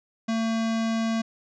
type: tone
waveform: square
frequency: 225 Hz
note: A3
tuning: 39 cents sharp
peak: -24 dBFS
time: 0.28-1.22 s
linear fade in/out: 10 ms
effects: resampled to 16000 Hz